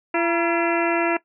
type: harmonic tone with a mistuned harmonic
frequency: 338.8 Hz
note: E4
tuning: 48 cents sharp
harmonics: 1 / 2 / 3 / 4 / 5 / 6 / 7 / 8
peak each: -22 / -25 / -27 / -28 / -29 / -30 / -30 / -31 dBFS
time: 0.14-1.17 s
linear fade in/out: 5 ms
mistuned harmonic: 3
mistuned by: -93 cents
effects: noise-tail reverb RT60 0.1 s tail -18 dB re dry